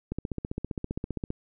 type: click train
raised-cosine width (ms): 3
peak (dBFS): -18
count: 19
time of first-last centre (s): 0.12-1.304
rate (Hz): 15.2
effects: none